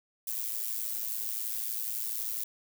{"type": "noise with amplitude modulation", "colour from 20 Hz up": "violet", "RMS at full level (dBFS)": -31, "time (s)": [0.27, 2.44], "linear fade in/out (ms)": 5, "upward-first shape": "sine", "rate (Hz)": 112, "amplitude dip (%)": 75, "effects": []}